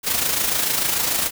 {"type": "noise with amplitude modulation", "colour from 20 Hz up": "white", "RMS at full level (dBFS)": -19, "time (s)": [0.03, 1.31], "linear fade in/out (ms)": 50, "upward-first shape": "sine", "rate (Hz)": 26.9, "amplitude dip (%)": 50, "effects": []}